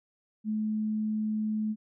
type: tone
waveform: sine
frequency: 215.3 Hz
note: A3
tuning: 37 cents flat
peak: -27 dBFS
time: 0.44-1.76 s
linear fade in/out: 50 ms
effects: none